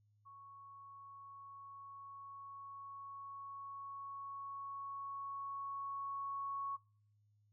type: tone with level ramp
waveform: sine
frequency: 1108 Hz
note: C#6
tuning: 1 cent flat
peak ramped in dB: -54 to -38 dBFS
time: 0.25-6.77 s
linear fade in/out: 20 ms
effects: noise-tail reverb RT60 0.5 s tail -24 dB re dry + added 104 Hz sine -70 dBFS peak until 7.52 s